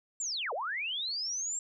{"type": "linear two-way sweep", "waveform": "sine", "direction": "down then up", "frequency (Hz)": [7570, 433.3, 7570], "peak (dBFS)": -32, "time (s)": [0.2, 1.59], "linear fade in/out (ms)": 2, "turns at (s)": 0.53, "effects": []}